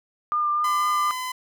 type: tone with vibrato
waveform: sine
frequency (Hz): 1200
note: D6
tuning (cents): +37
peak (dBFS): -20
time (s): 0.32-1.11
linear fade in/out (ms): 0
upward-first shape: triangle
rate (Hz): 4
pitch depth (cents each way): 19
type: tone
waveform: sawtooth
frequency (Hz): 1015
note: B5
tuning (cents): +47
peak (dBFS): -24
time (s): 0.64-1.32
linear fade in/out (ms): 5
effects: none